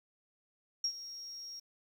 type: tone with ADSR envelope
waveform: sine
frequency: 5588 Hz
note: F8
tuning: in tune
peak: -28 dBFS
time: 0.84-1.6 s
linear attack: 4 ms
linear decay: 75 ms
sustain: -15 dB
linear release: 10 ms
effects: 10-bit